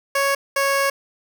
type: tone pair in turn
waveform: 15% pulse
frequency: 554.4 / 552.3 Hz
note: C#5 / C#5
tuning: 0 / -6 cents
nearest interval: unison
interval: 6 cents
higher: first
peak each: -11 dBFS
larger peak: neither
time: 0.15-0.35 / 0.56-0.9 s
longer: second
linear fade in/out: 5 ms
effects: none